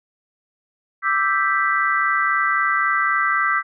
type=chord; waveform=sine; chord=E minor seventh; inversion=third; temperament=equal; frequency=1174.7 / 1318.5 / 1568 / 1975.5 Hz; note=D6 / E6 / G6 / B6; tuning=0 / 0 / 0 / 0 cents; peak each=-22 dBFS; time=1.02-3.63 s; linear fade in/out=50 ms; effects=none